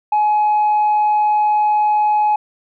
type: tone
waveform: sine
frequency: 844 Hz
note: G#5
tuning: 28 cents sharp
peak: -10 dBFS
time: 0.12-2.36 s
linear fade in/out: 5 ms
effects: tanh soft clip ceiling -10 dBFS